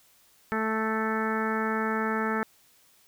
harmonic tone, 220 Hz, A3, in tune, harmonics 1 / 2 / 3 / 4 / 5 / 6 / 7 / 8 / 9 / 10, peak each -30 / -32 / -40 / -34 / -42 / -32 / -39 / -34 / -46 / -43 dBFS, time 0.52-2.43 s, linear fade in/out 0 ms, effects white hiss -61 dBFS RMS until 3.07 s

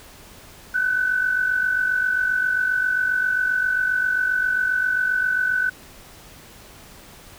sine tone pair together, 1498 / 1545.5 Hz, F#6 / G6, +21 / -25 cents, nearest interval minor second, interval 54 cents, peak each -19 / -26 dBFS, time 0.74-5.7 s, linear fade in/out 10 ms, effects pink hiss -45 dBFS RMS until 7.38 s

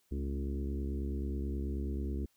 harmonic tone with a mistuned harmonic, 69.3 Hz, C#2, in tune, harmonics 1 / 2 / 3 / 4 / 5 / 6 / 7, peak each -34 / -46 / -42 / -44 / -44 / -49 / -58 dBFS, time 0.11-2.26 s, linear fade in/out 10 ms, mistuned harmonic 3, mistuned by +44 cents, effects white hiss -73 dBFS RMS until 2.36 s

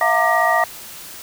sine tone cluster, 659 / 715 / 916 / 1189 / 1900 Hz, E5 / F5 / A#5 / D6 / A#6, -1 / +41 / -31 / +21 / +33 cents, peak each -20 / -20 / -21 / -20 / -19 dBFS, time 0.01-0.64 s, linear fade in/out 2 ms, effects white hiss -36 dBFS RMS until 1.22 s

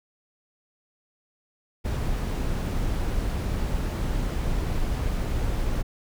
brown noise, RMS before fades -26 dBFS, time 1.84-5.83 s, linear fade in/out 20 ms, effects none

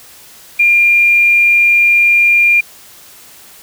sine tone with quantisation, 2400 Hz, D7, 37 cents sharp, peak -6 dBFS, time 0.59-2.61 s, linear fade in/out 10 ms, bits 6, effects white hiss -39 dBFS RMS until 3.62 s

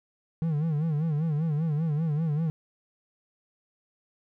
triangle tone with vibrato, 155.56 Hz, D#3, in tune, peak -22 dBFS, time 0.42-2.5 s, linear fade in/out 0 ms, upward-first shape sine, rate 5.1 Hz, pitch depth 120 cents each way, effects none

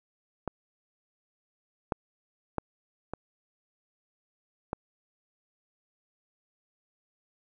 clicks, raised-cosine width 1 ms, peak -17 / -13 / -14 / -20 / -16 dBFS, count 5, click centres 0.477 / 1.922 / 2.583 / 3.136 / 4.731 s, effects none

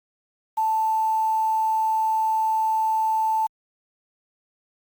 sine tone with quantisation, 880 Hz, A5, in tune, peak -19 dBFS, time 0.57-3.47 s, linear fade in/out 10 ms, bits 7, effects Opus 48 kbps

